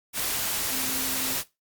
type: tone in noise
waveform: sine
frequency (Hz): 261.6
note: C4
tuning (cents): 0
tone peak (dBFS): -37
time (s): 0.69-1.37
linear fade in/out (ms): 50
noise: white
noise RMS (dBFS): -28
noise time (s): 0.13-1.44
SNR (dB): -12
effects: noise-tail reverb RT60 0.2 s tail -17 dB re dry + Opus 48 kbps